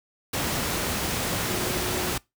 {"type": "tone in noise", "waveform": "sine", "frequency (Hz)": 363.7, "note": "F#4", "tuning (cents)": -30, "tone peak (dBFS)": -33, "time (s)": [1.47, 2.12], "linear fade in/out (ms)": 5, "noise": "pink", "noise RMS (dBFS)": -27, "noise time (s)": [0.33, 2.18], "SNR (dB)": -9, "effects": ["noise-tail reverb RT60 0.2 s tail -23 dB re dry", "high-pass 60 Hz 12 dB/octave"]}